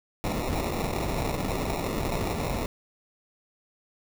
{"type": "noise with sample-and-hold", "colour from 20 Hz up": "pink", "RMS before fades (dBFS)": -29, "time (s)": [0.24, 2.66], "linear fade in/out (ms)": 0, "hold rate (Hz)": 1575, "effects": []}